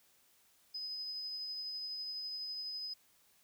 sine tone with tremolo, 5030 Hz, D#8, 18 cents sharp, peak -38 dBFS, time 0.74-2.94 s, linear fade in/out 10 ms, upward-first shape triangle, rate 12 Hz, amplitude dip 25%, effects white hiss -69 dBFS RMS until 3.43 s

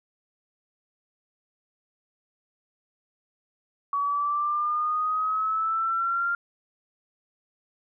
sine exponential sweep, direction up, 1129 to 1396.9 Hz, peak -23 dBFS, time 3.93-6.35 s, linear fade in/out 2 ms, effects none

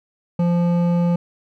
triangle tone with hard clipping, 173.3 Hz, F3, 13 cents flat, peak -17 dBFS, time 0.39-1.16 s, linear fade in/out 5 ms, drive 14 dB, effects none

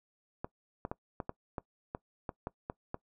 clicks, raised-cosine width 1 ms, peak -22 dBFS, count 11, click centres 0.445 / 0.851 / 0.915 / 1.202 / 1.294 / 1.582 / 1.949 / 2.292 / 2.471 / 2.699 / 2.944 s, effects noise-tail reverb RT60 0.1 s tail -21 dB re dry

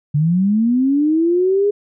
sine linear sweep, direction up, 141.9 to 415.3 Hz, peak -12 dBFS, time 0.14-1.71 s, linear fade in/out 10 ms, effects none

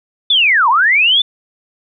sine linear two-way sweep, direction down then up, 3566 to 880 to 3566 Hz, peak -8 dBFS, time 0.3-1.22 s, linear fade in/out 5 ms, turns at 0.69 s, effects none

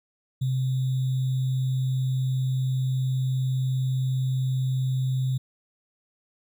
sine tone with sample-and-hold, 130.2 Hz, C3, 8 cents flat, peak -22 dBFS, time 0.41-5.38 s, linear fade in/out 10 ms, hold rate 3675 Hz, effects none

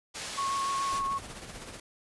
white low-pass noise, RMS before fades -39 dBFS, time 0.14-1 s, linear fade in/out 20 ms, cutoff 7100 Hz, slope 12 dB/octave
sine tone with vibrato, 1098 Hz, C#6, 17 cents flat, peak -28 dBFS, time 0.37-1.19 s, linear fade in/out 20 ms, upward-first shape sine, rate 6.9 Hz, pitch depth 12 cents each way
pink noise with tremolo, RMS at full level -41 dBFS, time 0.92-1.8 s, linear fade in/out 5 ms, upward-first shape triangle, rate 16 Hz, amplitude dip 55%
effects resampled to 24000 Hz

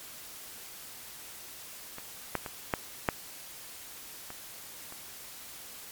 clicks, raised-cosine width 0.5 ms, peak -26 / -13 / -22 / -11 / -9 / -26 / -30 dBFS, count 7, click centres 1.984 / 2.353 / 2.462 / 2.738 / 3.088 / 4.304 / 4.924 s, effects white hiss -46 dBFS RMS until 5.91 s + MP3 96 kbps

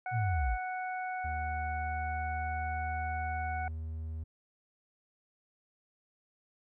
harmonic tone, 740 Hz, F#5, in tune, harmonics 1 / 2 / 3, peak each -35 / -41 / -45 dBFS, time 0.06-3.68 s, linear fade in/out 2 ms
sine linear sweep, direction down, 123 to 46.7 Hz, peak -28 dBFS, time 0.11-0.58 s, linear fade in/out 50 ms
triangle tone with pitch glide, 77.78 to 79.6 Hz, D#2 to D#2, 0 to +40 cents, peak -34 dBFS, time 1.24-4.24 s, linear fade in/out 10 ms, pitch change +40 cents, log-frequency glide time 1.73-3.15 s
effects none

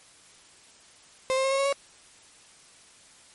35% pulse tone with pitch steps, 523.3 / 530 / 536.8 / 543.6 / 550.6 / 557.6 Hz, C5 / C5 / C5 / C#5 / C#5 / C#5, 0 / +22 / +44 / -34 / -12 / +10 cents, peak -21 dBFS, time 1.3-1.726 s, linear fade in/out 0 ms, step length 71 ms, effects white hiss -54 dBFS RMS until 3.34 s + MP3 48 kbps

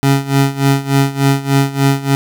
25% pulse tone with tremolo, 137.9 Hz, C#3, 9 cents flat, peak -4 dBFS, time 0.03-2.15 s, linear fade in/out 0 ms, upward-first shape sine, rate 3.4 Hz, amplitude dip 85%, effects none

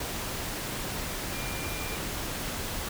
sine tone in noise, 2389 Hz, D7, 29 cents sharp, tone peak -41 dBFS, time 1.33-1.96 s, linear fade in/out 5 ms, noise pink, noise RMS -34 dBFS, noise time 0-2.89 s, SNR -10 dB, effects none

